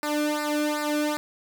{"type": "tone with flanger", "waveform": "sawtooth", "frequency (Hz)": 298.5, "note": "D4", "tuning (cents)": 28, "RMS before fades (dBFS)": -26, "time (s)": [0.03, 1.17], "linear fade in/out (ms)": 0, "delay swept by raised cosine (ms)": [0.31, 1.06], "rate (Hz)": 2.6, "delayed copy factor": -1, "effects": []}